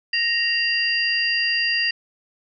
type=tone cluster; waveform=sine; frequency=1868 / 2771 / 4767 Hz; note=A#6 / F7 / D8; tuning=+3 / -14 / +25 cents; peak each=-23 dBFS; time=0.13-1.91 s; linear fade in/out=5 ms; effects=none